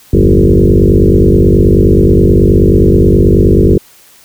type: tone with frequency modulation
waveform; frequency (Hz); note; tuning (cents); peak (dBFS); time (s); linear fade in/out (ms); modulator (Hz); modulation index
sine; 140.4; C#3; +22; -3; 0.13-3.78; 5; 49.4; 5.9
effects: white hiss -42 dBFS RMS until 4.24 s